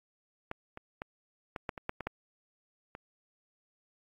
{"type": "clicks", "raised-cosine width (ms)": 0.5, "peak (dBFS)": [-21, -28, -22, -22, -18, -26, -17, -22, -18, -28], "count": 10, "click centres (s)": [0.514, 0.774, 1.019, 1.562, 1.692, 1.778, 1.894, 2.007, 2.07, 2.951], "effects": ["AAC 64 kbps"]}